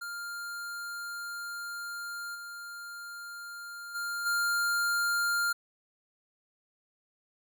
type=tone with level steps; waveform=square; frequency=1400 Hz; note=F6; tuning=4 cents sharp; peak=-37 / -41 / -33 / -27 dBFS; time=0.01-5.53 s; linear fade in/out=10 ms; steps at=2.34 / 3.94 / 4.25 s; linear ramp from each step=20 ms; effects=none